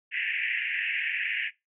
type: band-pass noise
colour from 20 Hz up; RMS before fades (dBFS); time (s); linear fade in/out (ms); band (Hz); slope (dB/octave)
pink; -30; 0.11-1.51; 50; 1700 to 2800; 96
effects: noise-tail reverb RT60 0.2 s tail -19 dB re dry